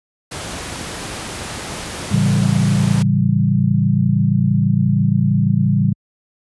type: noise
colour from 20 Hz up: pink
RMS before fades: -27 dBFS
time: 0.31-3.03 s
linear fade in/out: 10 ms
type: chord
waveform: sine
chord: A dominant seventh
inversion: none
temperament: equal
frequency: 110 / 138.59 / 164.81 / 196 Hz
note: A2 / C#3 / E3 / G3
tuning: 0 / 0 / 0 / 0 cents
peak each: -18 / -17 / -19 / -17 dBFS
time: 2.11-5.93 s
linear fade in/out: 10 ms
effects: high-pass 60 Hz 12 dB/octave + resampled to 24000 Hz